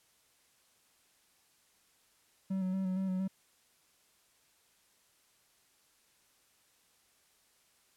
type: tone with vibrato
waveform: triangle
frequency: 188.4 Hz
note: F#3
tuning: 32 cents sharp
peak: -29 dBFS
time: 2.5-3.28 s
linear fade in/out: 10 ms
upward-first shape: square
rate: 4.3 Hz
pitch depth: 25 cents each way
effects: white hiss -69 dBFS RMS until 7.96 s + low-pass 12000 Hz 12 dB/octave